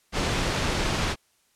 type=low-pass noise; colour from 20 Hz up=pink; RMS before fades=-26 dBFS; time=0.12-1.16 s; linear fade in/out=50 ms; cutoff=5900 Hz; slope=12 dB/octave; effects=white hiss -66 dBFS RMS until 1.55 s + low-pass 11000 Hz 12 dB/octave